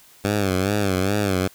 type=tone with vibrato; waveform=10% pulse; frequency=98 Hz; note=G2; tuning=in tune; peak=-11 dBFS; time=0.24-1.48 s; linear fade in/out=10 ms; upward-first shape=sine; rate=2.4 Hz; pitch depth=110 cents each way; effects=white hiss -51 dBFS RMS until 1.54 s